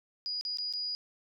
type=tone with dropouts; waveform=sine; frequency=4903 Hz; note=D#8; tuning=26 cents flat; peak=-32 dBFS; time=0.26-0.95 s; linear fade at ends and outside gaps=0 ms; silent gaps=0.411-0.451 / 0.572-0.585 / 0.726-0.736 s; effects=none